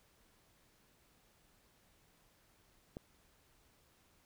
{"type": "click", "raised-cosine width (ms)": 2, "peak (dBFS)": -30, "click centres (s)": 2.969, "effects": ["pink hiss -70 dBFS RMS until 4.25 s"]}